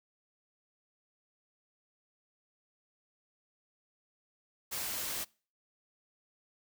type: noise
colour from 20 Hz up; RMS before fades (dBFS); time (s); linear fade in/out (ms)
white; -37; 4.71-5.25; 20
effects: noise-tail reverb RT60 0.4 s tail -25 dB re dry